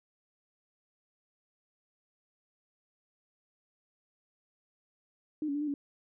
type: tone with pitch steps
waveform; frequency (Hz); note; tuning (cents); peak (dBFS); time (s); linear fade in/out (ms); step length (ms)
sine; 305.3 / 282.3 / 292.1 / 299.7 / 283.8; D#4 / C#4 / D4 / D4 / C#4; -33 / +32 / -9 / +35 / +41; -30; 5.42-5.74; 2; 64
effects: none